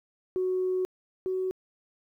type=tone pair in turn; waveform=sine; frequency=370 / 373.7 Hz; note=F#4 / F#4; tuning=0 / +17 cents; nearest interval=unison; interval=17 cents; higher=second; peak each=-24 / -26 dBFS; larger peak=first; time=0.36-0.85 / 1.26-1.51 s; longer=first; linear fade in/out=0 ms; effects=tanh soft clip ceiling -20 dBFS + 11-bit